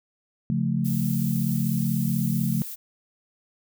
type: chord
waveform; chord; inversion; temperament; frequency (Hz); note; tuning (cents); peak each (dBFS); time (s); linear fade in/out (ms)
sine; Db augmented; none; equal with one note detuned; 138.59 / 174.61 / 219; Db3 / F3 / A3; 0 / 0 / -8; -26; 0.5-2.62; 0
type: noise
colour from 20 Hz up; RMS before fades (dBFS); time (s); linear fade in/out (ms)
violet; -36; 0.84-2.76; 20
effects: none